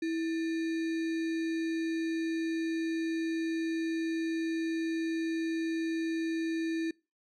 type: tone with sample-and-hold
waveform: sine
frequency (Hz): 326.3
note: E4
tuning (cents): -18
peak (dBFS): -29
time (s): 0.02-6.91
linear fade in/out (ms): 5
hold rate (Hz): 2100
effects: noise-tail reverb RT60 0.3 s tail -25 dB re dry + low-pass 5000 Hz 12 dB/octave